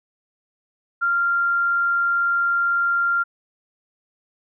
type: tone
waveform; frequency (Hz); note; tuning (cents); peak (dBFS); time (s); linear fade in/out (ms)
sine; 1389; F6; -10; -17; 1.01-3.24; 20
effects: none